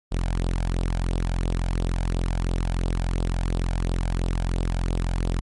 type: tone with flanger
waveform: sawtooth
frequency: 43.47 Hz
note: F1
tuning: 7 cents flat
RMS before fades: -24 dBFS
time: 0.11-5.41 s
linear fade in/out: 20 ms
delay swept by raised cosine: 0.23 to 1.33 ms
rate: 2.9 Hz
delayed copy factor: +0.6
effects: MP3 48 kbps